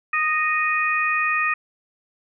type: harmonic tone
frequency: 620 Hz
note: D#5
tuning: 6 cents flat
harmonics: 2 / 3 / 4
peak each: -23 / -23 / -23 dBFS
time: 0.13-1.54 s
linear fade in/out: 5 ms
effects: none